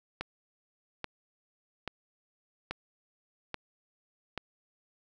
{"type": "click train", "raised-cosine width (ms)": 0.3, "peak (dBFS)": -18, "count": 6, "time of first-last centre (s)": [0.21, 4.377], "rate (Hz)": 1.2, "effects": []}